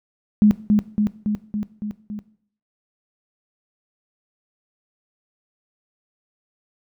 sine tone with echo, 210 Hz, G#3, 19 cents sharp, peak -9 dBFS, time 0.42-0.51 s, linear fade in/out 0 ms, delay 280 ms, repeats 6, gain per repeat -3 dB, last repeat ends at 2.19 s, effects noise-tail reverb RT60 0.6 s tail -18 dB re dry

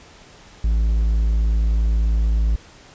triangle tone, 54.8 Hz, A1, 6 cents flat, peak -13 dBFS, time 0.64-2.56 s, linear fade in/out 5 ms, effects pink hiss -46 dBFS RMS until 2.94 s + resampled to 16000 Hz

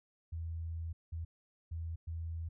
sine tone bursts at uneven times, 82.41 Hz, E2, in tune, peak -37 dBFS, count 4, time 0.32-0.93 / 1.12-1.25 / 1.71-1.96 / 2.07-2.49 s, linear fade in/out 10 ms, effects none

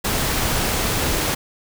pink noise, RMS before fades -21 dBFS, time 0.04-1.35 s, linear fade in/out 10 ms, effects none

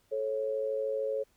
sine tone pair together, 434.8 / 547.8 Hz, A4 / C#5, -21 / -21 cents, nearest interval major third, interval 400 cents, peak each -33 / -31 dBFS, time 0.11-1.24 s, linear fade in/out 20 ms, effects pink hiss -69 dBFS RMS until 1.36 s

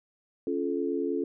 sine chord, Db augmented, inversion none, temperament just, 277.2 / 346.5 / 433.1 Hz, Db4 / F4 / A4, 0 / -14 / -27 cents, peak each -31 dBFS, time 0.47-1.24 s, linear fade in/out 2 ms, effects none

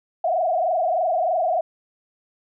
sine tone with frequency modulation, 690 Hz, F5, 21 cents flat, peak -18 dBFS, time 0.24-1.61 s, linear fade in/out 5 ms, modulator 23.2 Hz, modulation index 2.4, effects none

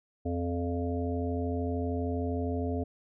harmonic tone with a mistuned harmonic, 86.6 Hz, F2, 14 cents flat, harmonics 1 / 3 / 5 / 7 / 8, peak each -32 / -33 / -36 / -41 / -40 dBFS, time 0.25-2.84 s, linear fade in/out 10 ms, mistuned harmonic 7, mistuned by -18 cents, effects none

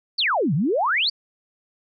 sine exponential two-way sweep, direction down then up, 4860 to 130.81 to 4860 Hz, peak -18 dBFS, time 0.18-1.1 s, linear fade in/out 10 ms, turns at 0.54 s, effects none

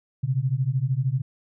sine beating tone pair, 124.9 / 137.9 Hz, B2 / C#3, +20 / -9 cents, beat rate 13 Hz, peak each -24 dBFS, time 0.23-1.22 s, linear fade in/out 10 ms, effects none

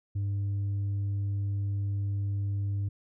triangle tone with tanh clipping, 100 Hz, G2, 35 cents sharp, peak -28 dBFS, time 0.15-2.89 s, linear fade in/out 10 ms, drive 7 dB, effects none

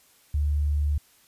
sine tone, 73.42 Hz, D2, in tune, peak -21 dBFS, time 0.34-0.98 s, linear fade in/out 5 ms, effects white hiss -59 dBFS RMS until 1.27 s + resampled to 32000 Hz

